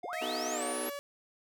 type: tone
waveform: triangle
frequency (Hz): 710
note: F5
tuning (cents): +28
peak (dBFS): -37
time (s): 0.03-0.73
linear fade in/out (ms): 5
type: linear sweep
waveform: sine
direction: up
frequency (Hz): 291.4 to 11760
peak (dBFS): -38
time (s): 0.04-0.9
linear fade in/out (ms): 2
type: tone with pitch glide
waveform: sawtooth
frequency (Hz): 639 to 569.3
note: D#5 to C#5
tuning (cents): +46 to +46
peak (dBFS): -34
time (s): 0.13-0.99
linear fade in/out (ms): 0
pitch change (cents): -200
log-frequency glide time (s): 0.52-0.63
type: chord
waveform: sawtooth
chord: B dominant seventh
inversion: none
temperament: equal with one note detuned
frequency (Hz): 246.9 / 311.1 / 379.1 / 440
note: B3 / D#4 / F#4 / A4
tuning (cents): 0 / 0 / +42 / 0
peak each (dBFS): -38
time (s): 0.21-0.9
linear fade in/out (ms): 10
effects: none